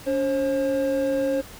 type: tone pair together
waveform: triangle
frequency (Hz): 283.5 / 535.5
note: C#4 / C5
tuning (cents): +39 / +40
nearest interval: major seventh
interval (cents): 1101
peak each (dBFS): -24 / -20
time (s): 0.06-1.42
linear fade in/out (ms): 20
effects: pink hiss -43 dBFS RMS until 1.59 s